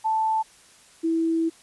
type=tone pair in turn; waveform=sine; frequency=880 / 327.7 Hz; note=A5 / E4; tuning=0 / -10 cents; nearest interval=octave + perfect fourth; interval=1710 cents; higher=first; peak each=-20 dBFS; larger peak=neither; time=0.04-0.43 / 1.03-1.5 s; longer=second; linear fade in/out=20 ms; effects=white hiss -53 dBFS RMS until 1.62 s + resampled to 24000 Hz